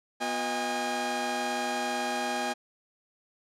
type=tone cluster; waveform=sawtooth; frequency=245.5 / 359.8 / 625 / 814 Hz; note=B3 / F#4 / D#5 / G#5; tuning=-10 / -48 / +8 / -35 cents; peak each=-32 / -35 / -32 / -27 dBFS; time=0.2-2.54 s; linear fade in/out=20 ms; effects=low-pass 9000 Hz 12 dB/octave